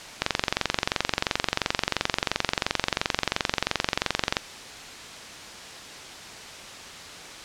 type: click train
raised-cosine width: 0.2 ms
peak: -3 dBFS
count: 96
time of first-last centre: 0.22-4.368 s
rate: 22.9 Hz
effects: white hiss -40 dBFS RMS until 7.44 s + low-pass 6000 Hz 12 dB/octave